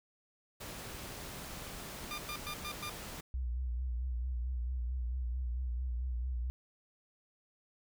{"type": "noise", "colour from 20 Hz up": "pink", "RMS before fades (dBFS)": -45, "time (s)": [0.6, 3.21], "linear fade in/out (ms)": 10}
{"type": "tone bursts", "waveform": "15% pulse", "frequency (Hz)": 1200, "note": "D6", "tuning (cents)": 37, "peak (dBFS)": -33, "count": 5, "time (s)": [2.11, 2.895], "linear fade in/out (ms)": 0, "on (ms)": 69, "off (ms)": 110}
{"type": "tone with vibrato", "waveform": "sine", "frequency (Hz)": 61.74, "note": "B1", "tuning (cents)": 0, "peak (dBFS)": -33, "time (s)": [3.34, 6.5], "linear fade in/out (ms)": 0, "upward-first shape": "sine", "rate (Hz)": 4.5, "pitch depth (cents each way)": 73}
{"effects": []}